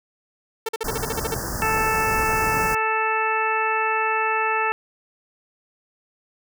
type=tone bursts; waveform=sawtooth; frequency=447.2 Hz; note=A4; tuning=28 cents sharp; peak=-19 dBFS; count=10; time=0.66-1.345 s; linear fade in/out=5 ms; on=28 ms; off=45 ms
type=band-stop noise; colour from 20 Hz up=pink; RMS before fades=-28 dBFS; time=0.84-2.75 s; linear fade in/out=5 ms; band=1800 to 4800 Hz; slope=96 dB/octave
type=harmonic tone; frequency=440 Hz; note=A4; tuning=in tune; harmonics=1 / 2 / 3 / 4 / 5 / 6; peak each=-28 / -24 / -25 / -27 / -33 / -27 dBFS; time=1.62-4.72 s; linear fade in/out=0 ms
effects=none